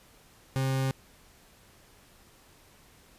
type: tone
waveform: 40% pulse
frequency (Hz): 133.2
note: C3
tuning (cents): +31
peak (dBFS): -25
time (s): 0.56-0.91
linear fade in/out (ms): 0
effects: pink hiss -58 dBFS RMS until 3.18 s + resampled to 32000 Hz